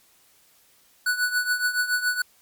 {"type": "tone with tremolo", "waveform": "square", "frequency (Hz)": 1480, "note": "F#6", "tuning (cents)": 0, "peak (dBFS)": -19, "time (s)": [1.06, 2.22], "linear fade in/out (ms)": 5, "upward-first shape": "triangle", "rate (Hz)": 7.1, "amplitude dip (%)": 80, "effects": ["white hiss -59 dBFS RMS until 2.41 s", "MP3 96 kbps"]}